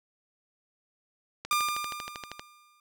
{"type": "click train", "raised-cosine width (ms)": 0.2, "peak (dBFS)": -19, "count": 13, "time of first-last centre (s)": [1.45, 2.395], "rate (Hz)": 12.7}
{"type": "tone with exponential decay", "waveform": "sawtooth", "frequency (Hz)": 1200, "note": "D6", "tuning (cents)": 37, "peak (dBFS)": -19, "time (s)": [1.51, 2.8], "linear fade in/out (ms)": 2, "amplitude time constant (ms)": 280}
{"effects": []}